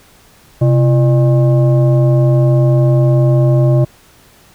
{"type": "tone with frequency modulation", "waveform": "sine", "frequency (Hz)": 130.81, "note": "C3", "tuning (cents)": 0, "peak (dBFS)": -7, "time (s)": [0.61, 3.85], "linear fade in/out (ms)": 10, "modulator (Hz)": 472, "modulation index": 0.63, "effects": ["pink hiss -46 dBFS RMS until 4.54 s"]}